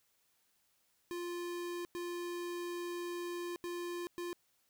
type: tone bursts at uneven times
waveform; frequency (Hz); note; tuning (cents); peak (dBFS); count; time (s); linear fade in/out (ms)
square; 349.2; F4; 0; -39; 4; 1.11-1.85 / 1.95-3.56 / 3.64-4.07 / 4.18-4.33; 0
effects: white hiss -75 dBFS RMS until 4.69 s